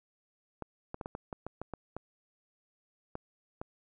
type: clicks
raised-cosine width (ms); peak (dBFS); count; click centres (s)
1; -24; 12; 0.623 / 0.944 / 1.012 / 1.059 / 1.151 / 1.328 / 1.466 / 1.616 / 1.737 / 1.966 / 3.154 / 3.615
effects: none